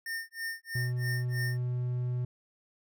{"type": "tone with tremolo", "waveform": "square", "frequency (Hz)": 1818, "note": "A#6", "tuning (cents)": -44, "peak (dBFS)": -33, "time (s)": [0.06, 1.6], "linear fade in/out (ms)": 2, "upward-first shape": "sine", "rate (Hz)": 3.1, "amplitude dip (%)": 100}
{"type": "tone", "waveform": "triangle", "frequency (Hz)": 123.9, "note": "B2", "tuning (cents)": 6, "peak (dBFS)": -27, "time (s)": [0.75, 2.25], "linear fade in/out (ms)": 5}
{"effects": []}